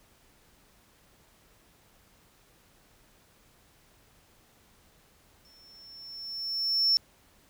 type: tone with exponential growth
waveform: triangle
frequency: 5400 Hz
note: E8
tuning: 41 cents sharp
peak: -17 dBFS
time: 5.45-6.97 s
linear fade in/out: 0 ms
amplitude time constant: 330 ms
effects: tanh soft clip ceiling -16 dBFS + pink hiss -62 dBFS RMS until 7.49 s